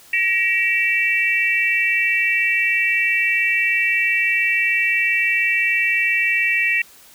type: tone cluster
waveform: sine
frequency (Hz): 1900 / 2313 / 2690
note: A#6 / D7 / E7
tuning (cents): +33 / -27 / +34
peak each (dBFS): -20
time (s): 0.13-6.82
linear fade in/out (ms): 5
effects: white hiss -47 dBFS RMS until 7.14 s